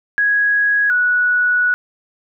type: tone pair in turn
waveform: sine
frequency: 1661.2 / 1469.8 Hz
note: G#6 / F#6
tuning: 0 / -12 cents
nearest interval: major second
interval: 212 cents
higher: first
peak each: -12 dBFS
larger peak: neither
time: 0.18-0.9 / 0.9-1.74 s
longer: second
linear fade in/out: 0 ms
effects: none